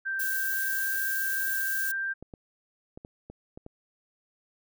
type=tone with pitch glide; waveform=sine; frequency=1568 to 1578 Hz; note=G6 to G6; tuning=0 to +11 cents; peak=-28 dBFS; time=0.05-2.14 s; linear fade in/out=20 ms; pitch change=+11 cents; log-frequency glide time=0.35-0.79 s
type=noise; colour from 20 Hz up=violet; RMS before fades=-33 dBFS; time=0.19-1.92 s; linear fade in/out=10 ms
type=clicks; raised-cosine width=2 ms; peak=-29 dBFS; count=7; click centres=2.226 / 2.338 / 2.975 / 3.049 / 3.3 / 3.575 / 3.664 s
effects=none